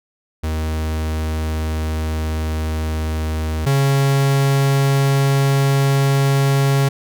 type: tone pair in turn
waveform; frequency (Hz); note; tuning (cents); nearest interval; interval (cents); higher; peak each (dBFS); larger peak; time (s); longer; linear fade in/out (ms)
45% pulse; 78.6 / 137.75; D#2 / C#3; +18 / -11; minor seventh; 971; second; -19 / -13; second; 0.43-3.66 / 3.66-6.89; neither; 10
effects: none